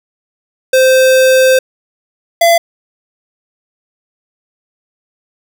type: tone pair in turn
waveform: square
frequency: 520 / 677.9 Hz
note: C5 / E5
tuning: -11 / +48 cents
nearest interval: perfect fourth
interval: 459 cents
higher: second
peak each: -6 dBFS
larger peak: neither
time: 0.73-1.59 / 2.41-2.58 s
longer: first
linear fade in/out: 5 ms
effects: none